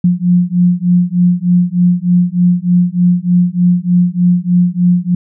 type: beating tone pair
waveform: sine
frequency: 175.8 / 179.1 Hz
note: F3 / F3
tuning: +12 / +44 cents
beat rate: 3.3 Hz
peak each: -11 / -11 dBFS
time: 0.04-5.15 s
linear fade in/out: 5 ms
effects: none